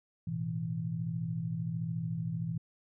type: chord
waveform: sine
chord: A suspended second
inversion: none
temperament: equal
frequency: 110 / 123.47 / 164.81 Hz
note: A2 / B2 / E3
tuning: 0 / 0 / 0 cents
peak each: -40 / -38 / -34 dBFS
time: 0.27-2.58 s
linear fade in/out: 5 ms
effects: none